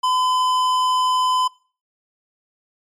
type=tone with tanh clipping; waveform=sine; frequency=1014 Hz; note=B5; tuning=45 cents sharp; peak=-18 dBFS; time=0.03-1.48 s; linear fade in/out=10 ms; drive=15 dB; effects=noise-tail reverb RT60 0.4 s tail -22 dB re dry + MP3 64 kbps